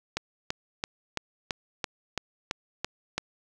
click train, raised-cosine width 0.2 ms, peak -11 dBFS, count 10, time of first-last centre 0.17-3.18 s, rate 2.99 Hz, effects none

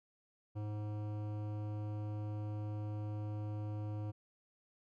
sine tone with hard clipping, 105.3 Hz, G#2, 24 cents sharp, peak -40 dBFS, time 0.55-4.12 s, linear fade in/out 20 ms, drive 15 dB, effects none

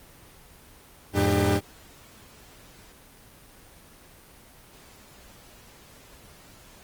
30% pulse tone cluster, 87.4 / 107.2 / 300.9 / 397.3 Hz, F2 / A2 / D4 / G4, +2 / -45 / +42 / +23 cents, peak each -23 dBFS, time 1.13-1.61 s, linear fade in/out 50 ms, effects pink hiss -51 dBFS RMS until 6.83 s + Opus 24 kbps

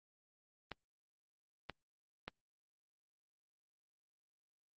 clicks, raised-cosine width 0.3 ms, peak -26 dBFS, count 3, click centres 0.717 / 1.697 / 2.28 s, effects Opus 32 kbps

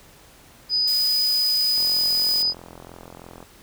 sine tone, 4978 Hz, D#8, in tune, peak -18 dBFS, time 0.69-2.54 s, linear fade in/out 50 ms
blue noise, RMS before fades -32 dBFS, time 0.87-2.43 s, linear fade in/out 10 ms
click train, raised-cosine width 1 ms, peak -26 dBFS, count 72, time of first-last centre 1.78-3.427 s, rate 43.1 Hz
effects pink hiss -50 dBFS RMS until 3.62 s

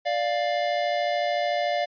square tone pair together, 587.3 / 700.9 Hz, D5 / F5, 0 / +6 cents, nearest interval minor third, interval 306 cents, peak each -27 / -26 dBFS, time 0.05-1.86 s, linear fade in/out 20 ms, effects resampled to 11025 Hz

